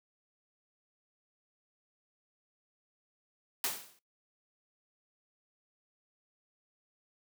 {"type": "noise with exponential decay", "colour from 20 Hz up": "white", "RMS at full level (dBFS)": -30, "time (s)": [3.64, 3.99], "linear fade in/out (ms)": 1, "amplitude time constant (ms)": 76, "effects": ["noise-tail reverb RT60 0.2 s tail -22 dB re dry", "high-pass 150 Hz 12 dB/octave"]}